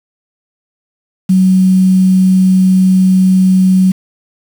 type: tone with quantisation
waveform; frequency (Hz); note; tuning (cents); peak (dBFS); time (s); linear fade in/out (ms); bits
sine; 187; F#3; +19; -5; 1.29-3.92; 10; 5
effects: none